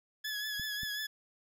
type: tone with vibrato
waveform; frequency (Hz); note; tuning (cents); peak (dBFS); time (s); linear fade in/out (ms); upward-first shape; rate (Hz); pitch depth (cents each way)
20% pulse; 1700; G#6; +40; -30; 0.24-1.07; 10; triangle; 5.5; 45
type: clicks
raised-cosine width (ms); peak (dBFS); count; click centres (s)
5; -34; 2; 0.597 / 0.833
effects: none